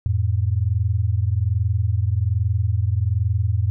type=tone pair together; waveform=sine; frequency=88 / 109.22 Hz; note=F2 / A2; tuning=+14 / -12 cents; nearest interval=major third; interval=374 cents; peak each=-20 dBFS; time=0.06-3.7 s; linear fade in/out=0 ms; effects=none